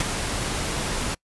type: noise with ADSR envelope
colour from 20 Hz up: pink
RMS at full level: -21 dBFS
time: 0-1.15 s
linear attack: 3 ms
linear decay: 20 ms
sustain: -6 dB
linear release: 13 ms
effects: noise-tail reverb RT60 0.1 s tail -25 dB re dry + resampled to 24000 Hz